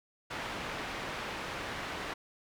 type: low-pass noise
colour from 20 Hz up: white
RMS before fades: -39 dBFS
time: 0.3-2.14 s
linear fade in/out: 10 ms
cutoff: 2100 Hz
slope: 12 dB/octave
effects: none